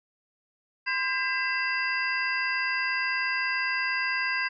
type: tone cluster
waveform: sine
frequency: 1031 / 1602 / 2019 / 2673 / 4836 Hz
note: C6 / G6 / B6 / E7 / D8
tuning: -26 / +37 / +38 / +23 / +50 cents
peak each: -34 / -29 / -31 / -32 / -36 dBFS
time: 0.86-4.49 s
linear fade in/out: 20 ms
effects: none